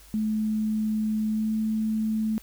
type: tone with pitch glide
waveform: sine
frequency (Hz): 216.1 to 218.4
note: A3 to A3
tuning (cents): -31 to -13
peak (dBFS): -23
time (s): 0.14-2.38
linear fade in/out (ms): 0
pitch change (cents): +18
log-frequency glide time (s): 1.29-1.52
effects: added 50 Hz sine -51 dBFS peak until 2.42 s + white hiss -53 dBFS RMS until 2.42 s